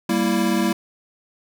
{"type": "chord", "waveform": "square", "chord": "E diminished", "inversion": "first", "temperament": "equal with one note detuned", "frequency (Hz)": [196, 233.1, 331.9], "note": ["G3", "Bb3", "E4"], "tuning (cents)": [0, 0, 12], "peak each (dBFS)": -23, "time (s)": [0.09, 0.73], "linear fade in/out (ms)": 5, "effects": []}